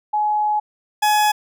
sine / 40% pulse tone pair in turn, 844 / 844 Hz, G#5 / G#5, +28 / +28 cents, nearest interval unison, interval 0 cents, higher neither, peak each -16 / -13 dBFS, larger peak second, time 0.13-0.6 / 1.02-1.32 s, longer first, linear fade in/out 10 ms, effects none

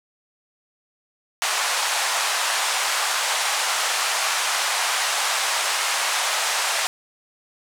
pink band-pass noise, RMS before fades -23 dBFS, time 1.42-6.87 s, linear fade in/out 0 ms, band 740 to 10000 Hz, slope 24 dB/octave, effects none

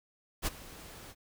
pink noise with ADSR envelope, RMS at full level -30 dBFS, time 0.42-1.15 s, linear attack 49 ms, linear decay 22 ms, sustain -19 dB, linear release 50 ms, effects none

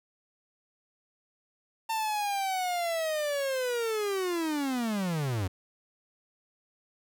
45% pulse linear sweep, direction down, 901 to 87 Hz, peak -28 dBFS, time 1.89-5.48 s, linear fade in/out 10 ms, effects none

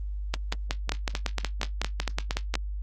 two click trains, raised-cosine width 0.2 ms, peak -10 / -9 dBFS, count 8 / 13, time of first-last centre 0.92-2.54 / 0.34-2.554 s, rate 4.32 / 5.42 Hz, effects added 50 Hz sine -30 dBFS peak until 2.82 s + Opus 24 kbps

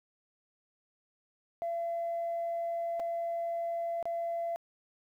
sine tone with dropouts, 678 Hz, E5, 49 cents sharp, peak -30 dBFS, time 1.62-4.56 s, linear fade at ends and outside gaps 0 ms, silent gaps 2.996-3 / 4.027-4.055 s, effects tanh soft clip ceiling -28 dBFS + 11-bit

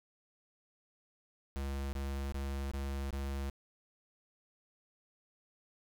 square tone bursts, 68.8 Hz, C#2, 12 cents flat, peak -36 dBFS, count 5, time 1.56-3.498 s, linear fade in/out 0 ms, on 370 ms, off 22 ms, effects none

